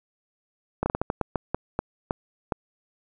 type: slowing click train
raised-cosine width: 1 ms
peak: -10 dBFS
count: 12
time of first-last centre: 0.83-2.522 s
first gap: 30 ms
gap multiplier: 1.3
effects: none